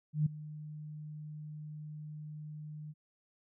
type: tone with ADSR envelope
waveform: sine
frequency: 151.8 Hz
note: D#3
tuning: 42 cents flat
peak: -24 dBFS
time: 0.13-2.94 s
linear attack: 130 ms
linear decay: 8 ms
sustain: -18 dB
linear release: 36 ms
effects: none